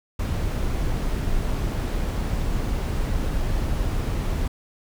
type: noise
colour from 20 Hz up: brown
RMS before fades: -24 dBFS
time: 0.19-4.48 s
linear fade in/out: 5 ms
effects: none